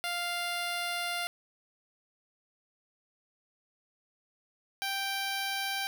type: tone pair in turn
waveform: 10% pulse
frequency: 698.5 / 784 Hz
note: F5 / G5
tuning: 0 / 0 cents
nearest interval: major second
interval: 200 cents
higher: second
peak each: -23 dBFS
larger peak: neither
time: 0.04-1.27 / 4.82-5.87 s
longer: first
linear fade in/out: 0 ms
effects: none